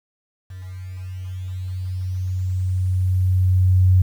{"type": "tone with level ramp", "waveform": "sine", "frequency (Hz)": 92.5, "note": "F#2", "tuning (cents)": 0, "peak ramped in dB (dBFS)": [-32, -10], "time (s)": [0.5, 4.02], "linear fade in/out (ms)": 5, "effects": ["8-bit"]}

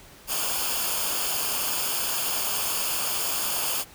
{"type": "noise with comb filter", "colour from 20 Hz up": "white", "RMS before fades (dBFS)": -27, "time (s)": [0.27, 3.85], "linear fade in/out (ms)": 50, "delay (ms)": 0.51, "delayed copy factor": -0.65, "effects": ["pink hiss -49 dBFS RMS until 3.94 s"]}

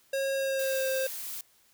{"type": "tone with pitch glide", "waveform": "square", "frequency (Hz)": [543, 528.5], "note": ["C#5", "C5"], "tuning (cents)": [-36, 17], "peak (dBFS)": -28, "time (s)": [0.13, 1.07], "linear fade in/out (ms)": 5, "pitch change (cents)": -47, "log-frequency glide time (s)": [0.34, 0.88]}
{"type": "noise", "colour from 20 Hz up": "blue", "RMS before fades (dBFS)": -38, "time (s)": [0.59, 1.41], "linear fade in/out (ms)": 2}
{"effects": ["white hiss -64 dBFS RMS until 1.73 s"]}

